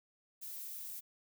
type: noise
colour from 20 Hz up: violet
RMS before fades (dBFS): -45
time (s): 0.41-1.01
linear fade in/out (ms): 20
effects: none